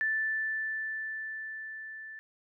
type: tone with level ramp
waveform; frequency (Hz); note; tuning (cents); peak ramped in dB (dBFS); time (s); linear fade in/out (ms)
sine; 1760; A6; 0; -26 to -42; 0.01-2.19; 0
effects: none